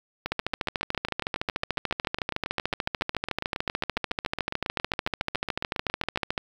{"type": "two click trains", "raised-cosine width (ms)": 0.3, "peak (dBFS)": [-10, -13], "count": [84, 44], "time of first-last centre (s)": [[0.32, 6.378], [0.26, 6.175]], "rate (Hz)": [13.7, 7.27], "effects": ["7-bit"]}